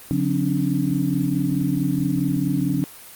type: tone cluster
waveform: sine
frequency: 141.8 / 180.8 / 268 / 292.6 Hz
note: C#3 / F#3 / C4 / D4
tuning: +40 / -40 / +42 / -6 cents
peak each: -24 dBFS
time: 0.11-2.84 s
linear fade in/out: 0 ms
effects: white hiss -42 dBFS RMS until 3.15 s + Opus 32 kbps